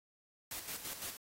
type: noise with tremolo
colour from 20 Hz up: white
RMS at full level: -42 dBFS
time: 0.51-1.17 s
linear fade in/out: 2 ms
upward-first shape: square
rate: 5.9 Hz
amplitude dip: 55%
effects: AAC 48 kbps